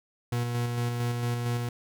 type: tone with tremolo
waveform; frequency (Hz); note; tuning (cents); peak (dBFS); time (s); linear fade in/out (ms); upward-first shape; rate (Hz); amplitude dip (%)
40% pulse; 120.1; B2; -48; -25; 0.32-1.69; 5; square; 4.4; 30
effects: none